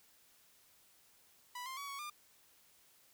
sawtooth tone with pitch steps, 986 / 1052 / 1130 / 1114 / 1201 Hz, B5 / C6 / C#6 / C#6 / D6, -3 / +9 / +33 / +8 / +38 cents, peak -39 dBFS, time 1.55-2.1 s, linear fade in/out 5 ms, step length 110 ms, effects white hiss -67 dBFS RMS until 3.13 s

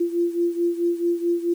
sine beating tone pair, 342.9 / 347.5 Hz, F4 / F4, -32 / -9 cents, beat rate 4.6 Hz, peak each -21 / -25 dBFS, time 0-1.54 s, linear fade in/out 10 ms, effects 8-bit

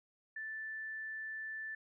sine tone, 1760 Hz, A6, in tune, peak -40 dBFS, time 0.36-1.75 s, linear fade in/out 5 ms, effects none

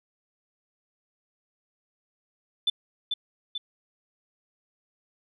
sine tone with echo, 3520 Hz, A7, in tune, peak -19 dBFS, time 2.67-2.7 s, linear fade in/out 5 ms, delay 440 ms, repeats 2, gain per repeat -5 dB, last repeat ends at 3.58 s, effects tanh soft clip ceiling -16 dBFS

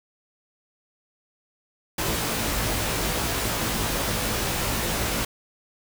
pink noise with comb filter, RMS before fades -26 dBFS, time 1.98-5.25 s, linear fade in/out 5 ms, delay 18 ms, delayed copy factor +0.7, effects none

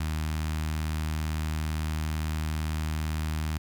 sawtooth tone with notch filter, 77.78 Hz, D#2, in tune, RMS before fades -30 dBFS, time 0-3.58 s, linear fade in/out 5 ms, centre 480 Hz, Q 0.72, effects 9-bit

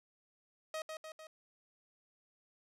sawtooth tone with echo, 630 Hz, D#5, 21 cents sharp, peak -34 dBFS, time 0.74-0.82 s, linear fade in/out 2 ms, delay 150 ms, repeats 3, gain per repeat -4 dB, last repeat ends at 1.27 s, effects low-pass 10000 Hz 12 dB/octave

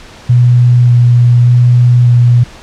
sine tone with vibrato, 121.7 Hz, B2, 25 cents flat, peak -3 dBFS, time 0.29-2.44 s, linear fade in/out 10 ms, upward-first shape square, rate 0.85 Hz, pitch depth 9 cents each way, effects pink hiss -34 dBFS RMS until 2.62 s + low-pass 6000 Hz 12 dB/octave

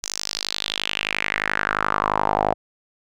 sawtooth tone with band-pass filter sweep, 51.5 Hz, G#1, 14 cents flat, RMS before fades -24 dBFS, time 0.03-2.54 s, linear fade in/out 5 ms, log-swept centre 6400 to 710 Hz, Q 3.7, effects none

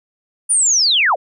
sine linear sweep, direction down, 9660 to 466.2 Hz, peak -11 dBFS, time 0.49-1.16 s, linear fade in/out 20 ms, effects none

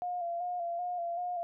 sine tone with vibrato, 700 Hz, F5, 4 cents sharp, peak -32 dBFS, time 0.02-1.43 s, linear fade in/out 0 ms, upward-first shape square, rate 2.6 Hz, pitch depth 36 cents each way, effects none

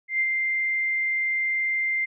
sine tone with ADSR envelope, 2093 Hz, C7, in tune, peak -19 dBFS, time 0.08-2.06 s, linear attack 120 ms, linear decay 57 ms, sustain -3 dB, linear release 19 ms, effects none

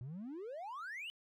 triangle exponential sweep, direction up, 116.54 to 3050 Hz, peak -40 dBFS, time 0.01-1.1 s, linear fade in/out 0 ms, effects tanh soft clip ceiling -37 dBFS

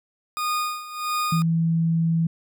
40% pulse tone with tremolo, 1229 Hz, D#6, 22 cents flat, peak -21 dBFS, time 0.37-1.42 s, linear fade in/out 0 ms, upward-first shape sine, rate 1.5 Hz, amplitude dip 80%
sine tone, 164.81 Hz, E3, in tune, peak -18 dBFS, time 1.32-2.27 s, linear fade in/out 5 ms
effects none

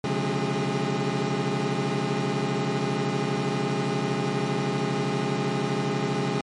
25% pulse tone cluster, 133.5 / 146 / 179.9 / 211.3 / 407.1 Hz, C3 / D3 / F#3 / G#3 / G#4, +35 / -10 / -48 / +30 / -35 cents, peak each -27 dBFS, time 0.04-6.41 s, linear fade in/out 2 ms, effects low-pass 6000 Hz 12 dB/octave + MP3 48 kbps

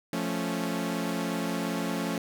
sawtooth chord, F augmented, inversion none, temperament equal, 174.61 / 220 / 277.2 Hz, F3 / A3 / C#4, 0 / 0 / 0 cents, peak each -29 dBFS, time 0.13-2.18 s, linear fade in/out 2 ms, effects none

